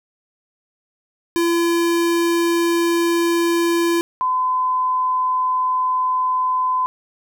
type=tone pair in turn; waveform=square / sine; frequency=339.5 / 1017.4 Hz; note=F4 / C6; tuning=-49 / -49 cents; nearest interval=octave + perfect fifth; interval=1900 cents; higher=second; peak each=-16 dBFS; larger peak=neither; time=1.36-4.01 / 4.21-6.86 s; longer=neither; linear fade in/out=0 ms; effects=none